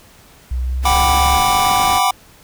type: tone with pitch glide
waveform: sine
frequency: 62.7 to 67.98 Hz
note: B1 to C#2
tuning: +27 to -33 cents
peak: -17 dBFS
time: 0.51-1.38 s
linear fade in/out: 5 ms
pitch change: +140 cents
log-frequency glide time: 0.63-1.12 s
type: noise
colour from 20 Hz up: pink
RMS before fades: -25 dBFS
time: 0.82-2.01 s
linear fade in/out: 50 ms
type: chord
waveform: square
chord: G major seventh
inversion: third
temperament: equal with one note detuned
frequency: 735.3 / 784 / 987.8 / 1174.7 Hz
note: F#5 / G5 / B5 / D6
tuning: -11 / 0 / 0 / 0 cents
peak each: -19 dBFS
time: 0.85-2.11 s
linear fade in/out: 5 ms
effects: pink hiss -46 dBFS RMS until 2.43 s